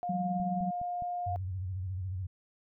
sine tone, 709 Hz, F5, 26 cents sharp, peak -32 dBFS, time 0.03-1.36 s, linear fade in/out 0 ms
sine tone with tremolo, 185 Hz, F#3, in tune, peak -28 dBFS, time 0.09-0.71 s, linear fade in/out 5 ms, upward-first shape triangle, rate 19 Hz, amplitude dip 70%
click train, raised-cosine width 5 ms, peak -34 dBFS, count 4, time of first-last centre 0.4-1.022 s, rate 4.82 Hz
sine tone with vibrato, 93 Hz, F#2, 9 cents sharp, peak -33 dBFS, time 1.26-2.27 s, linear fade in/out 10 ms, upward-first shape square, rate 14 Hz, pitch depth 72 cents each way
effects none

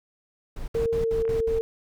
brown noise bursts, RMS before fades -32 dBFS, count 6, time 0.56-1.59 s, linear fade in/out 5 ms, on 120 ms, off 62 ms
sine tone with pitch glide, 458.6 to 452.3 Hz, A#4 to A4, -28 to +48 cents, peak -22 dBFS, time 0.75-1.61 s, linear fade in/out 0 ms, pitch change -24 cents, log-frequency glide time 0.98-1.12 s
clicks, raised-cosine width 0.5 ms, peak -27 dBFS, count 2, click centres 1.253 / 1.279 s
effects none

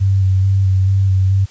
sine tone with vibrato, 95.9 Hz, G2, 37 cents flat, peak -10 dBFS, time 0-1.46 s, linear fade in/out 20 ms, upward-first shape square, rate 2.3 Hz, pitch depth 20 cents each way, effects white hiss -45 dBFS RMS until 1.5 s + resampled to 16000 Hz

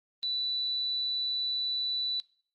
sine tone, 3968 Hz, B7, 7 cents sharp, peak -29 dBFS, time 0.23-2.2 s, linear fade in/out 0 ms, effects noise-tail reverb RT60 0.5 s tail -21 dB re dry + Opus 32 kbps

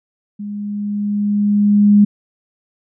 sine tone with level ramp, 205.7 Hz, G#3, 16 cents flat, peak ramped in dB -24 to -5 dBFS, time 0.39-2.05 s, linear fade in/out 10 ms, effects none

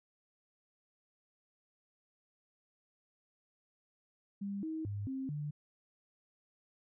sine tone with pitch steps, 199.7 / 317.7 / 101.6 / 265.6 / 147.9 Hz, G3 / D#4 / G#2 / C4 / D3, +32 / +36 / -38 / +26 / +13 cents, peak -36 dBFS, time 4.41-5.51 s, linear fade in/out 10 ms, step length 220 ms, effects none

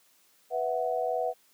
sine chord, B suspended fourth, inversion none, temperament just, 493.9 / 658.5 / 740.8 Hz, B4 / E5 / F#5, 0 / -2 / +2 cents, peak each -31 dBFS, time 0.5-1.34 s, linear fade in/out 50 ms, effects white hiss -64 dBFS RMS until 1.53 s + high-pass 150 Hz 12 dB/octave

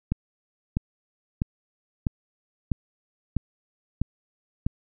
click train, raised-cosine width 5 ms, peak -11 dBFS, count 8, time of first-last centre 0.12-4.665 s, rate 1.54 Hz, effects none

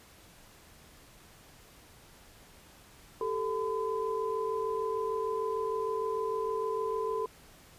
sine tone cluster, 397 / 443.6 / 1012 Hz, G4 / A4 / B5, +22 / +14 / +42 cents, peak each -36 / -32 / -35 dBFS, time 3.21-7.26 s, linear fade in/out 2 ms, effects pink hiss -56 dBFS RMS until 7.78 s + resampled to 32000 Hz

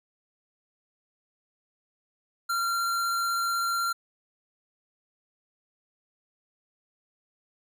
square tone with vibrato, 1376 Hz, F6, 26 cents flat, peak -26 dBFS, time 2.49-3.93 s, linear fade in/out 10 ms, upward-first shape triangle, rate 16 Hz, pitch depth 8 cents each way, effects none

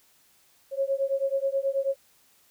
sine beating tone pair, 541 / 550.3 Hz, C#5 / C#5, -42 / -13 cents, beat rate 9.3 Hz, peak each -27 dBFS, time 0.71-1.96 s, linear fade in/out 50 ms, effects white hiss -62 dBFS RMS until 2.5 s

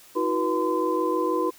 sine tone cluster, 321.6 / 367.8 / 483.9 / 1024 Hz, E4 / F#4 / B4 / C6, -43 / -10 / -35 / -38 cents, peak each -27 dBFS, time 0.15-1.51 s, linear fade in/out 20 ms, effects white hiss -51 dBFS RMS until 1.58 s

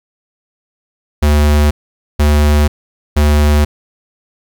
square tone bursts, 74.2 Hz, D2, 18 cents sharp, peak -8 dBFS, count 3, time 1.22-3.65 s, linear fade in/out 10 ms, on 490 ms, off 480 ms, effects 8-bit

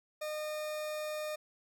40% pulse tone, 610 Hz, D#5, 34 cents flat, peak -35 dBFS, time 0.21-1.36 s, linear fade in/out 10 ms, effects none

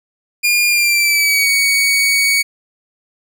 sawtooth tone with pitch glide, 2417 to 2242 Hz, D7 to C#7, +49 to +19 cents, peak -8 dBFS, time 0.43-2.43 s, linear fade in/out 20 ms, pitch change -130 cents, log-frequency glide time 0.68-1.48 s, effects none

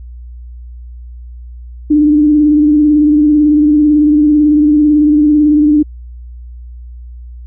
sine tone with vibrato, 298.9 Hz, D4, 31 cents sharp, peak -5 dBFS, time 1.9-5.83 s, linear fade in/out 10 ms, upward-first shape sine, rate 18 Hz, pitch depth 36 cents each way, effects added 60 Hz sine -27 dBFS peak until 7.46 s

